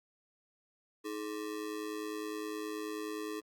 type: ring-modulated tone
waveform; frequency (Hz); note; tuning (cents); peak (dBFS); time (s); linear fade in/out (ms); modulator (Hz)
square; 370; F#4; 0; -35; 1.04-3.41; 20; 54.8
effects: Opus 48 kbps